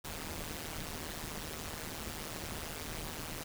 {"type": "noise with amplitude modulation", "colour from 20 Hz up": "pink", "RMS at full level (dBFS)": -38, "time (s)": [0.04, 3.44], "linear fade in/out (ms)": 10, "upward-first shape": "sine", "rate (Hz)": 156, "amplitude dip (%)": 90, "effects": []}